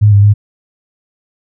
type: tone with pitch steps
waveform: sine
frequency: 105 / 101.1 / 103.5 Hz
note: G#2 / G#2 / G#2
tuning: +19 / -46 / -5 cents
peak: -3 dBFS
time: 0.01-0.34 s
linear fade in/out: 20 ms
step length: 110 ms
effects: none